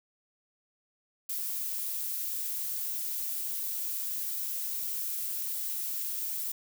violet noise, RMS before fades -34 dBFS, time 1.29-6.52 s, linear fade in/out 5 ms, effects none

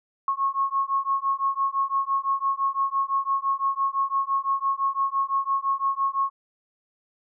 sine beating tone pair, 1090 / 1095.9 Hz, C#6 / C#6, -29 / -20 cents, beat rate 5.9 Hz, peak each -25 dBFS, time 0.28-6.3 s, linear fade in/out 2 ms, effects none

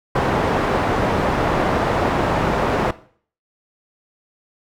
white low-pass noise, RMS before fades -19 dBFS, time 0.15-2.91 s, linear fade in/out 5 ms, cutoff 880 Hz, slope 12 dB/octave, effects noise-tail reverb RT60 0.5 s tail -17 dB re dry

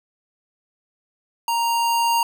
square tone with level ramp, 932.3 Hz, A#5, in tune, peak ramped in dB -20 to -17 dBFS, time 1.48-2.23 s, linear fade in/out 2 ms, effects none

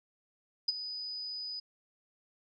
sine tone with ADSR envelope, 4978 Hz, D#8, in tune, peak -23 dBFS, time 0.68-1.6 s, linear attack 8 ms, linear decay 22 ms, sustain -14 dB, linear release 8 ms, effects none

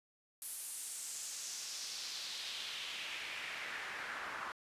pink noise with band-pass filter sweep, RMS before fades -44 dBFS, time 0.42-4.52 s, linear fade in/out 0 ms, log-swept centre 11000 to 1300 Hz, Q 2.2, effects resampled to 32000 Hz

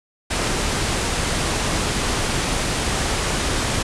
pink low-pass noise, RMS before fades -22 dBFS, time 0.3-3.83 s, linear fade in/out 10 ms, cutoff 10000 Hz, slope 48 dB/octave, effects none

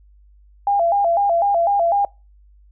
sine tone with vibrato, 740 Hz, F#5, in tune, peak -14 dBFS, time 0.67-2.05 s, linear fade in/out 2 ms, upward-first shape square, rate 4 Hz, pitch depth 150 cents each way, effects noise-tail reverb RT60 0.3 s tail -26 dB re dry + added 50 Hz sine -47 dBFS peak until 2.71 s

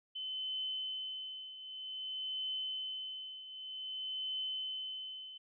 sine tone with tremolo, 3047 Hz, G7, 50 cents flat, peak -35 dBFS, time 0.15-5.38 s, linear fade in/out 10 ms, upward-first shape triangle, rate 0.53 Hz, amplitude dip 75%, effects none

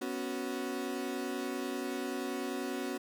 35% pulse chord, B suspended second, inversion none, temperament equal, 246.9 / 277.2 / 370 Hz, B3 / C#4 / F#4, 0 / 0 / 0 cents, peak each -38 / -37 / -37 dBFS, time 0.01-2.98 s, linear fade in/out 10 ms, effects none

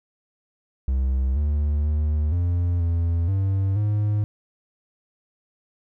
triangle tone with pitch steps, 65.5 / 73.7 / 75.7 / 87.4 / 84.6 / 96.9 / 104.7 Hz, C2 / D2 / D#2 / F2 / E2 / G2 / G#2, +2 / +7 / -47 / +2 / +45 / -20 / +15 cents, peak -17 dBFS, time 0.88-4.24 s, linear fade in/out 0 ms, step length 480 ms, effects none

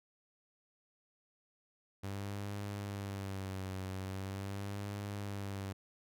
sawtooth tone with vibrato, 98 Hz, G2, in tune, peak -35 dBFS, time 2.03-5.73 s, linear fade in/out 10 ms, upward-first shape sine, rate 0.42 Hz, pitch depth 63 cents each way, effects none

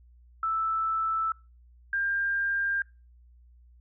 sine tone pair in turn, 1318.5 / 1598.2 Hz, E6 / G6, 0 / +33 cents, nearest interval minor third, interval 333 cents, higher second, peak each -25 / -25 dBFS, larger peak neither, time 0.43-1.32 / 1.93-2.82 s, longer neither, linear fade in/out 2 ms, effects noise-tail reverb RT60 0.3 s tail -25 dB re dry + added 60 Hz sine -53 dBFS peak until 3.8 s

